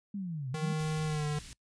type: linear two-way sweep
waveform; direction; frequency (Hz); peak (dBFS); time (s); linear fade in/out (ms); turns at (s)
sine; down then up; 207.7 to 123.47 to 207.7; -34; 0.14-0.73; 5; 0.5
type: tone with pitch glide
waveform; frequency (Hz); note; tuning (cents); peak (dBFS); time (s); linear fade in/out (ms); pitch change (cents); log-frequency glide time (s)
square; 155.56 to 149.14; D#3 to D3; 0 to +27; -31; 0.54-1.39; 5; -73; 1.05-1.26
type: band-stop noise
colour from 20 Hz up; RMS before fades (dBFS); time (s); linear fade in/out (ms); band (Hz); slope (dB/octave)
pink; -47; 0.79-1.53; 0; 160 to 2600; 12
effects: noise-tail reverb RT60 0.1 s tail -22 dB re dry + resampled to 22050 Hz